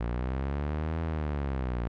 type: linear two-way sweep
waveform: sawtooth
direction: up then down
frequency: 57 to 82.41 to 57 Hz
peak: -25 dBFS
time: 0-1.88 s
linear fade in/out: 10 ms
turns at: 1.01 s
effects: low-pass 2000 Hz 12 dB/octave